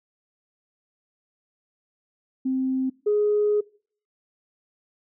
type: tone pair in turn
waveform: sine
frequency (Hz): 261.6 / 417.5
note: C4 / G#4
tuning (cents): 0 / +9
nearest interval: minor sixth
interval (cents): 809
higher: second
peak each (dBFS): -21 / -17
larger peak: second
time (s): 2.45-2.9 / 3.06-3.61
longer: second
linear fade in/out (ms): 10
effects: noise-tail reverb RT60 0.5 s tail -24 dB re dry + tanh soft clip ceiling -13 dBFS